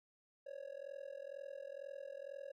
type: tone with amplitude modulation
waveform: triangle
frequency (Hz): 554.4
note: C#5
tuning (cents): 0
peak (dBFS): -40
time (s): 0.46-2.52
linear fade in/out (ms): 10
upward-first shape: sine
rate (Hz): 42.1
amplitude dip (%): 95
effects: none